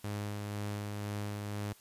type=tone with tremolo; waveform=sawtooth; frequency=103.3 Hz; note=G#2; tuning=9 cents flat; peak=-31 dBFS; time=0.04-1.73 s; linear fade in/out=5 ms; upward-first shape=sine; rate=2 Hz; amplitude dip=25%; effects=white hiss -60 dBFS RMS until 1.8 s + resampled to 32000 Hz